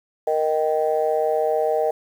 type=chord; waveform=sine; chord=Eb major; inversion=second; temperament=just; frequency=466.7 / 622.3 / 777.8 Hz; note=Bb4 / Eb5 / G5; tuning=+2 / 0 / -14 cents; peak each=-21 / -21 / -24 dBFS; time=0.27-1.91 s; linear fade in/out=5 ms; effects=tanh soft clip ceiling -9 dBFS + 8-bit